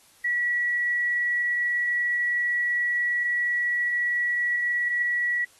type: tone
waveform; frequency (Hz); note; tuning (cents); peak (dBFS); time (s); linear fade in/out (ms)
sine; 1935; B6; -36; -22; 0.24-5.45; 10
effects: white hiss -57 dBFS RMS until 5.59 s + AAC 32 kbps